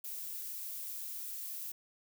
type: noise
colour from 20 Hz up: violet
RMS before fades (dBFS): -42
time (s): 0.04-1.72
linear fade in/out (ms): 5
effects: none